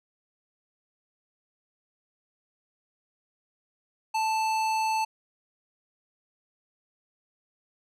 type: tone with hard clipping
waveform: sine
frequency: 880 Hz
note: A5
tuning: in tune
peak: -26 dBFS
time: 4.14-5.05 s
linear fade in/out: 10 ms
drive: 16 dB
effects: none